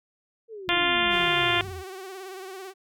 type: exponential sweep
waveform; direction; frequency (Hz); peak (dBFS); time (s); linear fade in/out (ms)
sine; down; 466.2 to 75.6; -36; 0.48-1.84; 50
type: low-pass noise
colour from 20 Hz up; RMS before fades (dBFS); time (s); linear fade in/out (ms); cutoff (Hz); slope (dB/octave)
white; -46; 0.67-1.73; 10; 190; 48
type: harmonic tone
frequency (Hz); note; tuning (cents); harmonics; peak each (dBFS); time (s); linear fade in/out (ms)
349.2; F4; 0; 1 / 2 / 3 / 4 / 5 / 6 / 7 / 8 / 9 / 10; -30 / -30 / -30 / -30 / -30 / -30 / -30 / -30 / -30 / -30; 0.69-1.61; 0
type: tone with vibrato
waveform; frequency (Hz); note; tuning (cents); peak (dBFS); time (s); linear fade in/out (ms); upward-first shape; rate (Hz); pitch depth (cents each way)
sawtooth; 379.5; F#4; +44; -33; 1.09-2.74; 50; sine; 18; 60
effects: none